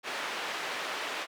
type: low-pass noise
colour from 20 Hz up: white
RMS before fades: -35 dBFS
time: 0.03-1.27 s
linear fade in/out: 50 ms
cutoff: 2500 Hz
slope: 12 dB/octave
effects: high-pass 400 Hz 12 dB/octave